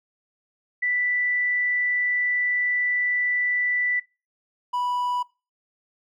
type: tone pair in turn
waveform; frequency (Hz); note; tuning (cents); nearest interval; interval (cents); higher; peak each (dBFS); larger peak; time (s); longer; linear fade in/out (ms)
sine / triangle; 1975.5 / 983.8; B6 / B5; 0 / -7; octave; 1207; first; -21 / -21; neither; 0.82-4 / 4.73-5.23; first; 10
effects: noise-tail reverb RT60 0.3 s tail -22 dB re dry